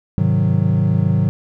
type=chord; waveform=triangle; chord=Ab dominant seventh; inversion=none; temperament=equal; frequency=103.83 / 130.81 / 155.56 / 185 Hz; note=Ab2 / C3 / Eb3 / Gb3; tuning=0 / 0 / 0 / 0 cents; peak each=-16 / -18 / -16 / -17 dBFS; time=0.18-1.29 s; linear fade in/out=0 ms; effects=none